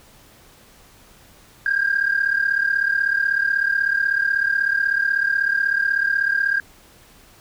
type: tone pair together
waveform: sine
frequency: 1588 / 1624.2 Hz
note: G6 / G#6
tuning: +22 / -39 cents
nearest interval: unison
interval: 39 cents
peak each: -19 dBFS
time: 1.66-6.6 s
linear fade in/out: 2 ms
effects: tanh soft clip ceiling -11 dBFS + pink hiss -50 dBFS RMS until 7.4 s